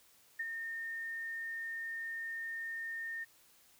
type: tone with ADSR envelope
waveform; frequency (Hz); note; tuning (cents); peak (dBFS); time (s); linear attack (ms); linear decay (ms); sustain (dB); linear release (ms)
sine; 1825; A#6; -37; -33; 0.39-3.25; 10; 36; -5; 20
effects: white hiss -65 dBFS RMS until 3.79 s